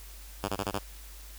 5% pulse tone bursts, 100 Hz, G2, 35 cents sharp, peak -18 dBFS, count 5, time 0.43-0.786 s, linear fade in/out 5 ms, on 52 ms, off 24 ms, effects added 50 Hz sine -45 dBFS peak until 1.38 s + white hiss -51 dBFS RMS until 1.38 s

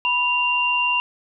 sine tone pair together, 982.8 / 2777 Hz, B5 / F7, -9 / -10 cents, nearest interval octave + tritone, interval 1799 cents, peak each -22 / -19 dBFS, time 0.05-1 s, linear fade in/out 0 ms, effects none

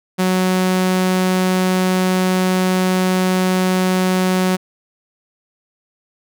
sawtooth tone, 185 Hz, F#3, in tune, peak -10 dBFS, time 0.18-4.57 s, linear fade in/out 20 ms, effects none

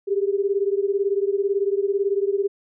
sine beating tone pair, 392 / 410 Hz, G4 / G#4, 0 / -22 cents, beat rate 18 Hz, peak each -21 / -23 dBFS, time 0.07-2.48 s, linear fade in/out 20 ms, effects none

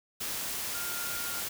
sine tone in noise, 1407 Hz, F6, 12 cents sharp, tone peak -40 dBFS, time 0.74-1.41 s, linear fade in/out 10 ms, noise white, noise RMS -35 dBFS, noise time 0.2-1.49 s, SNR -8 dB, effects none

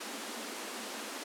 pink high-pass noise, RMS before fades -41 dBFS, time 0-1.24 s, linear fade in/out 10 ms, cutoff 210 Hz, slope 96 dB/octave, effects low-pass 11000 Hz 12 dB/octave

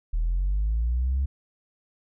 sine linear sweep, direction up, 38.18 to 69.3 Hz, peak -20 dBFS, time 0.13-1.26 s, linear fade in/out 10 ms, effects tanh soft clip ceiling -19 dBFS

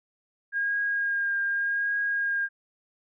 sine tone with vibrato, 1622 Hz, G#6, 41 cents flat, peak -24 dBFS, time 0.52-2.49 s, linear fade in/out 50 ms, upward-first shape triangle, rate 0.85 Hz, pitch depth 20 cents each way, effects none

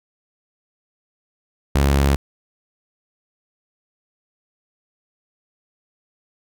sawtooth tone, 69.6 Hz, C#2, 8 cents sharp, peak -10 dBFS, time 1.75-2.16 s, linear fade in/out 5 ms, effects none

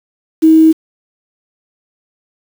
sine tone with quantisation, 319.1 Hz, D#4, 44 cents sharp, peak -3 dBFS, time 0.42-0.73 s, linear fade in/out 20 ms, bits 5, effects none

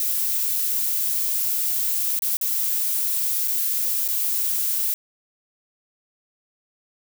violet noise with dropouts, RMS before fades -23 dBFS, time 0-4.94 s, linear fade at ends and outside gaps 1 ms, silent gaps 2.191-2.221 / 2.37-2.412 / 3.476-3.481 / 4.079-4.086 s, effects none

